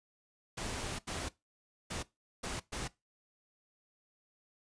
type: noise bursts at uneven times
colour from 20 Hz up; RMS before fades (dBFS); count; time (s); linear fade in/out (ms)
pink; -39; 5; 0.57-0.99 / 1.07-1.29 / 1.9-2.03 / 2.43-2.6 / 2.72-2.88; 10
effects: noise-tail reverb RT60 0.2 s tail -19 dB re dry + resampled to 22050 Hz